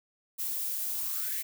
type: noise with high-pass filter sweep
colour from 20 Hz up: violet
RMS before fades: -33 dBFS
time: 0.38-1.43 s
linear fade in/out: 20 ms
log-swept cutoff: 270 to 2100 Hz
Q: 7.4
effects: none